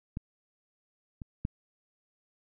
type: clicks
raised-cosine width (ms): 5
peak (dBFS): -22 / -28 / -18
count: 3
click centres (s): 0.171 / 1.218 / 1.451
effects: none